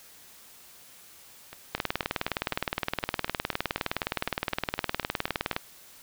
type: two click trains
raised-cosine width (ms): 0.3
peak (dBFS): -10 / -24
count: 75 / 17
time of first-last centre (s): 1.75-5.564 / 1.53-5.53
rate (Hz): 19.4 / 4
effects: white hiss -52 dBFS RMS until 6.02 s